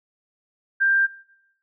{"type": "tone", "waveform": "sine", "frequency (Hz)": 1585, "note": "G6", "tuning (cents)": 19, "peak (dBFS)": -16, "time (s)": [0.8, 1.07], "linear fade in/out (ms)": 20, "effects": ["noise-tail reverb RT60 0.8 s tail -20 dB re dry"]}